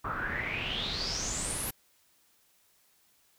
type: noise with low-pass filter sweep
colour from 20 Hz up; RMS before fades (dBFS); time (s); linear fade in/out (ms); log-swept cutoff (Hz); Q
pink; -34; 0.04-1.71; 10; 1200 to 12000; 9
effects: white hiss -67 dBFS RMS until 3.38 s